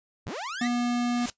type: linear sweep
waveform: sawtooth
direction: up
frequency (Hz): 32.7 to 2093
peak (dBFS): -29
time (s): 0.26-0.68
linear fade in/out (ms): 10
type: tone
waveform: square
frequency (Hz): 241.8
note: B3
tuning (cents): -36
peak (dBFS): -25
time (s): 0.61-1.26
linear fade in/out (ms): 5
type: noise with exponential growth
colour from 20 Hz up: white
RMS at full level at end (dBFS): -30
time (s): 0.98-1.3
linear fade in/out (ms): 1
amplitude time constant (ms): 68
effects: noise-tail reverb RT60 0.1 s tail -17 dB re dry + resampled to 16000 Hz